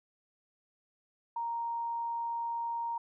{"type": "tone", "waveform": "sine", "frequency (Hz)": 932.3, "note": "A#5", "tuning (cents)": 0, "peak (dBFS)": -32, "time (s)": [1.36, 2.98], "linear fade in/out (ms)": 5, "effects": []}